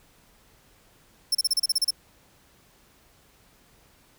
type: tone bursts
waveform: sawtooth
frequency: 5350 Hz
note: E8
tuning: 25 cents sharp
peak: -17 dBFS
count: 10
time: 1.32-1.907 s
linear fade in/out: 5 ms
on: 29 ms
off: 33 ms
effects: pink hiss -59 dBFS RMS until 4.18 s